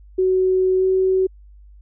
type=tone with pitch glide; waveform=sine; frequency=373.3 to 376.8 Hz; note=F#4 to F#4; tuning=+15 to +32 cents; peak=-14 dBFS; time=0.18-1.27 s; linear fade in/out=10 ms; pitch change=+17 cents; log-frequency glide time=0.78-0.84 s; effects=added 50 Hz sine -42 dBFS peak until 1.81 s